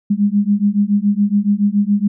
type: beating tone pair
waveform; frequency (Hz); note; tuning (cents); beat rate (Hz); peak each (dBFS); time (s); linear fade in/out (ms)
sine; 200.7 / 207.8; G3 / G#3; +41 / +1; 7.1; -15; 0.1-2.08; 10
effects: none